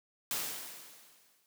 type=noise with exponential decay; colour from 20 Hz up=white; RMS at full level=-33 dBFS; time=0.31-1.46 s; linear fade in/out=1 ms; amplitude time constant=250 ms; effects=high-pass 150 Hz 12 dB/octave